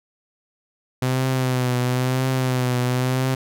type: tone with vibrato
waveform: sawtooth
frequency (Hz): 127.5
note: C3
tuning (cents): -44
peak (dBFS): -15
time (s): 1.02-3.35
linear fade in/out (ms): 5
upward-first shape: triangle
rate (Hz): 0.99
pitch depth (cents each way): 51
effects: none